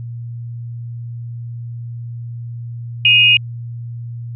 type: tone pair together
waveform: sine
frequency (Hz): 2500 / 2854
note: D#7 / F7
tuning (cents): +8 / +37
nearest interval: major second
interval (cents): 229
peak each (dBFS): -10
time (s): 3.05-3.37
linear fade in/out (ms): 2
effects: added 118 Hz sine -25 dBFS peak until 4.35 s